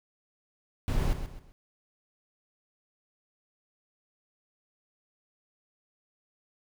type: noise with echo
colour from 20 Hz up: brown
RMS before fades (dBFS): -27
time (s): 0.88-1.13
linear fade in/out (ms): 0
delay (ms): 130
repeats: 3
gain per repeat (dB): -9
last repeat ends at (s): 1.52
effects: none